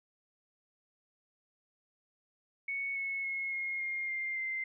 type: tone with pitch steps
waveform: sine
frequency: 2217 / 2194 / 2171 / 2149 / 2127 / 2105 / 2083 Hz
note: C#7 / C#7 / C#7 / C7 / C7 / C7 / C7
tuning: 0 / -18 / -37 / +46 / +28 / +10 / -8 cents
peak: -33 dBFS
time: 2.68-4.64 s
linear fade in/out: 5 ms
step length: 280 ms
effects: none

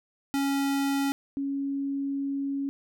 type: tone pair in turn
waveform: square / sine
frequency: 277.2 / 277.2 Hz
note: C#4 / C#4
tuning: 0 / 0 cents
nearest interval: unison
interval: 0 cents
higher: neither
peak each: -25 / -27 dBFS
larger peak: first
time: 0.34-1.12 / 1.37-2.69 s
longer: second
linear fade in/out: 0 ms
effects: none

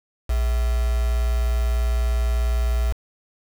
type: tone with quantisation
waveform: sine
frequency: 59.2 Hz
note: A#1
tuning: 27 cents sharp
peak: -18 dBFS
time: 0.29-2.93 s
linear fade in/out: 10 ms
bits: 5
effects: none

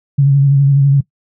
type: tone with vibrato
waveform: sine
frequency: 139.3 Hz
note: C#3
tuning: 9 cents sharp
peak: -6 dBFS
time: 0.18-1.01 s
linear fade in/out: 10 ms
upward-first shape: sine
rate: 12 Hz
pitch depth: 34 cents each way
effects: noise-tail reverb RT60 0.1 s tail -19 dB re dry

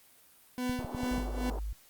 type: tone with tremolo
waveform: 40% pulse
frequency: 250 Hz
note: B3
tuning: 21 cents sharp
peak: -29 dBFS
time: 0.58-1.5 s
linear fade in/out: 0 ms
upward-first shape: sine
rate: 2.4 Hz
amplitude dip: 85%
type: clicks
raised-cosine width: 5 ms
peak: -25 dBFS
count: 6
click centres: 0.696 / 0.791 / 0.847 / 0.948 / 1.034 / 1.181 s
type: band-pass noise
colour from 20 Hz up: pink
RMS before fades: -43 dBFS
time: 0.79-1.59 s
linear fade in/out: 2 ms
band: 290 to 940 Hz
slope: 24 dB/octave
type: tone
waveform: sine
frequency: 51.91 Hz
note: G#1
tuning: in tune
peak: -33 dBFS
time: 1.11-1.73 s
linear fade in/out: 5 ms
effects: white hiss -60 dBFS RMS until 1.89 s + Opus 32 kbps

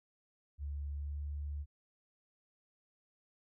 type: tone with pitch glide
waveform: sine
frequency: 71.8 to 72.76 Hz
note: D2 to D2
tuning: -39 to -16 cents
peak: -37 dBFS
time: 0.58-1.66 s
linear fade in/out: 50 ms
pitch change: +23 cents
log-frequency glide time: 0.93-1.18 s
effects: none

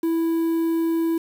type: tone with quantisation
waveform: triangle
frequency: 329.6 Hz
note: E4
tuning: in tune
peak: -17 dBFS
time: 0.03-1.18 s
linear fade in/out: 5 ms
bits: 7
effects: none

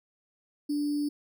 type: tone with sample-and-hold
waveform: sine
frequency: 292.4 Hz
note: D4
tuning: 7 cents flat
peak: -26 dBFS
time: 0.69-1.09 s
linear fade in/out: 10 ms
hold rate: 4900 Hz
effects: none

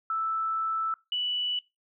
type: tone pair in turn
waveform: sine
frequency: 1318.5 / 2960 Hz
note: E6 / F#7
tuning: 0 / 0 cents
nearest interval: octave + major second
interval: 1400 cents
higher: second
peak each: -26 dBFS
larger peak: neither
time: 0.1-0.94 / 1.12-1.59 s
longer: first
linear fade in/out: 2 ms
effects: noise-tail reverb RT60 0.2 s tail -20 dB re dry

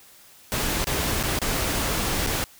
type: noise with dropouts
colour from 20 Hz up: pink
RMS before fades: -25 dBFS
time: 0.52-2.44 s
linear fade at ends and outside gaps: 0 ms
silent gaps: 0.843-0.87 / 1.229-1.236 / 1.389-1.417 / 2.264-2.271 s
effects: white hiss -51 dBFS RMS until 2.59 s

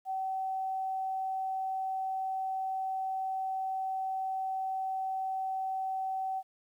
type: tone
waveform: sine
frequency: 763 Hz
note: G5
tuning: 47 cents flat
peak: -31 dBFS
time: 0.05-6.43 s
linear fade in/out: 50 ms
effects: 11-bit

